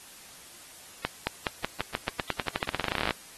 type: accelerating click train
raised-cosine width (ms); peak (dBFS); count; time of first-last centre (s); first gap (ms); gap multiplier
0.3; -11; 27; 1.05-3.108; 220; 0.9
effects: white hiss -49 dBFS RMS until 3.37 s + AAC 32 kbps